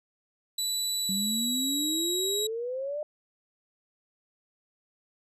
25% pulse tone with pitch glide, 3951 to 3854 Hz, B7 to B7, 0 to -43 cents, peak -23 dBFS, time 0.58-2.47 s, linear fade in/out 5 ms, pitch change -43 cents, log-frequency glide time 0.96-1.99 s
sine exponential sweep, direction up, 190 to 610 Hz, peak -30 dBFS, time 1.09-3.03 s, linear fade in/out 2 ms
effects none

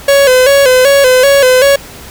45% pulse tone with vibrato, 533 Hz, C5, 32 cents sharp, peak -4 dBFS, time 0.08-1.76 s, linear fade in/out 5 ms, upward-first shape square, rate 2.6 Hz, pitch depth 80 cents each way, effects added 60 Hz sine -39 dBFS peak until 2.1 s + pink hiss -31 dBFS RMS until 2.1 s

